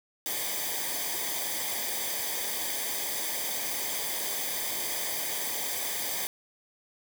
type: noise with comb filter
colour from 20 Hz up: white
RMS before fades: -32 dBFS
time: 0.26-6.27 s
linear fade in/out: 0 ms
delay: 0.73 ms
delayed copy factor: -0.75
effects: none